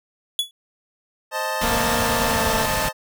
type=tone with exponential decay; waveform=45% pulse; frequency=3400 Hz; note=G#7; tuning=40 cents sharp; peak=-15 dBFS; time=0.39-0.51 s; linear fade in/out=1 ms; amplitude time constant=26 ms
type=chord; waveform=25% pulse; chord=A diminished; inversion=first; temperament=equal; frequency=523.3 / 622.3 / 880 Hz; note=C5 / Eb5 / A5; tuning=0 / 0 / 0 cents; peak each=-26 / -24 / -22 dBFS; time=1.31-2.93 s; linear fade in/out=50 ms
type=band-stop noise; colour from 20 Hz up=pink; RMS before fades=-25 dBFS; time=1.61-2.89 s; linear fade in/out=5 ms; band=300 to 430 Hz; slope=96 dB/octave
type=tone with pitch glide; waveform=10% pulse; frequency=233.1 to 225.3 Hz; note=A#3 to A3; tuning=0 to +41 cents; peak=-15 dBFS; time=1.63-2.66 s; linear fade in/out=5 ms; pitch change=-59 cents; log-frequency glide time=2.21-2.46 s
effects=none